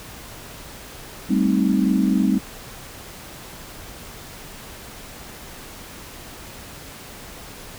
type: chord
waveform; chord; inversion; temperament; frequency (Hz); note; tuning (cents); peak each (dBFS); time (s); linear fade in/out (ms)
sine; A half-diminished seventh; third; equal; 196 / 220 / 261.6 / 311.1; G3 / A3 / C4 / Eb4; 0 / 0 / 0 / 0; -19 / -23 / -21 / -24; 1.29-2.39; 20
effects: pink hiss -39 dBFS RMS until 7.78 s